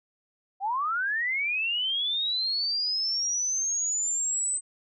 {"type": "linear sweep", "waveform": "sine", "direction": "up", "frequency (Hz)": [744, 8170], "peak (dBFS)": -25, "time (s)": [0.6, 4.61], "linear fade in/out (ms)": 50, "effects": []}